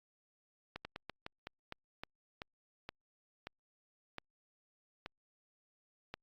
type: slowing click train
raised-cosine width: 0.3 ms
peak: -26 dBFS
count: 14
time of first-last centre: 0.76-6.14 s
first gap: 90 ms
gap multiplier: 1.23
effects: Opus 48 kbps